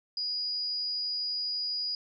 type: tone with amplitude modulation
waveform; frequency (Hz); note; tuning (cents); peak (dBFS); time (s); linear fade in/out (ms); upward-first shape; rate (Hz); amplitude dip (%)
sine; 4906; D#8; -25; -28; 0.17-1.95; 2; sine; 246; 35
effects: none